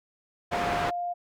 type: tone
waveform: sine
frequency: 703 Hz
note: F5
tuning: 11 cents sharp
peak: -28 dBFS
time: 0.51-1.14 s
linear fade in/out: 20 ms
type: low-pass noise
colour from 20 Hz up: white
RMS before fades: -30 dBFS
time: 0.51-0.91 s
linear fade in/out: 20 ms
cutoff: 1500 Hz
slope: 12 dB/octave
effects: none